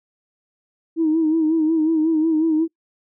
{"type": "tone with vibrato", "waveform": "sine", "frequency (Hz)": 318.1, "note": "D#4", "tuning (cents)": 38, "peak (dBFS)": -14, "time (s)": [0.96, 2.68], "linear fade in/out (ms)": 50, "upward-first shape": "sine", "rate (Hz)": 5.5, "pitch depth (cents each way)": 60, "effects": ["noise-tail reverb RT60 0.1 s tail -24 dB re dry", "tanh soft clip ceiling -10 dBFS"]}